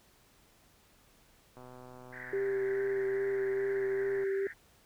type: click train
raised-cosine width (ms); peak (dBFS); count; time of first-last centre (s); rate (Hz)
1; -37; 337; 1.57-4.237; 126
type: band-pass noise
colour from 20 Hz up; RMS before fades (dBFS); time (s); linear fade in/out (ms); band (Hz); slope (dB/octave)
white; -46; 2.12-4.54; 20; 1500 to 2000; 96
type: tone with vibrato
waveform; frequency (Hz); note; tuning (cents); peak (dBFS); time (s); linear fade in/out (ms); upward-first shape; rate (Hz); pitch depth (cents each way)
sine; 392; G4; 0; -29; 2.33-4.47; 2; sine; 2.4; 12
effects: pink hiss -64 dBFS RMS until 4.85 s